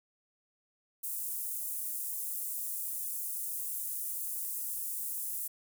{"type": "high-pass noise", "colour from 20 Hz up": "pink", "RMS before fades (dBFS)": -37, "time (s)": [1.03, 5.48], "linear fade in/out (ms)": 10, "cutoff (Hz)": 9600, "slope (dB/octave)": 24, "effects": []}